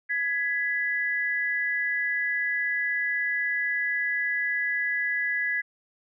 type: tone pair together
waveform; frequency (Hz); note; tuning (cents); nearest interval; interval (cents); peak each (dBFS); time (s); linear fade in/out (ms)
sine; 1671.7 / 1988; G#6 / B6; +11 / +11; minor third; 300; -27; 0.09-5.62; 20
effects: none